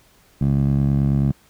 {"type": "tone with band-pass filter", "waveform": "15% pulse", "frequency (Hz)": 69.3, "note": "C#2", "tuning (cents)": 0, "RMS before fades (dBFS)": -18, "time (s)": [0.41, 1.32], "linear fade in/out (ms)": 5, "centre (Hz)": 150, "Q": 1.6, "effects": ["pink hiss -55 dBFS RMS until 1.49 s"]}